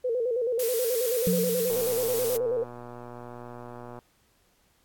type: tone with vibrato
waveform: sine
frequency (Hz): 479.6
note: A#4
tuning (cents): +49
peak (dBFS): -24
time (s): 0.04-2.64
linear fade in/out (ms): 10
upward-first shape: square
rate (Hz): 9.3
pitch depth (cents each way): 83
type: noise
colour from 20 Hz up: blue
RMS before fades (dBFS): -32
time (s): 0.59-2.37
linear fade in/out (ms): 5
type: tone with exponential decay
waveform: sine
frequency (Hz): 179.4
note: F3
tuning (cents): +47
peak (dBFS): -21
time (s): 1.27-2.19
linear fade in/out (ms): 0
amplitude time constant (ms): 200
type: click train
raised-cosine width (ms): 1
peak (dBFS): -28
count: 278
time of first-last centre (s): 1.7-3.989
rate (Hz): 121
effects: pink hiss -66 dBFS RMS until 4.84 s + AAC 64 kbps